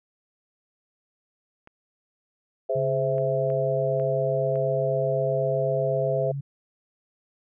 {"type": "clicks", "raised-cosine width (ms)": 0.5, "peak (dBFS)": -32, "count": 5, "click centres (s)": [1.674, 3.182, 3.502, 3.998, 4.557]}
{"type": "chord", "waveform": "sine", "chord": "Ab augmented", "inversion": "none", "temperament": "equal", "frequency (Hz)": [415.3, 523.3, 659.3], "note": ["Ab4", "C5", "E5"], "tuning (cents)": [0, 0, 0], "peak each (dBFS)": [-29, -26, -26], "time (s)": [2.69, 6.32], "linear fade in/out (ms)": 10}
{"type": "tone with pitch glide", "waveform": "sine", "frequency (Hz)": [138.5, 139.38], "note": ["C#3", "C#3"], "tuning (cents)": [-1, 10], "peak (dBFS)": -28, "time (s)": [2.75, 6.41], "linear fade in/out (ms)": 10, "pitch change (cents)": 11, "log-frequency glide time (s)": [5.23, 5.65]}
{"effects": []}